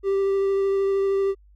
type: tone with vibrato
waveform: triangle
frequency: 392 Hz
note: G4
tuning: in tune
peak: -17 dBFS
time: 0.03-1.35 s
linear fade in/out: 50 ms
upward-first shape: triangle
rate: 13 Hz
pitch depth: 12 cents each way
effects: added 50 Hz sine -50 dBFS peak until 1.55 s